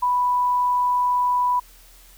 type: tone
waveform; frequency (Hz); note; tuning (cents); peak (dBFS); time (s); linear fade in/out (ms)
sine; 987.8; B5; 0; -17; 0.02-1.6; 10
effects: added 40 Hz sine -49 dBFS peak until 2.17 s + white hiss -51 dBFS RMS until 2.17 s